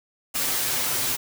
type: noise with comb filter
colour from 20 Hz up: white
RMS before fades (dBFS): -25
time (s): 0.34-1.17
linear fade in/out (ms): 20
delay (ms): 7.8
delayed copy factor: +0.8
effects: none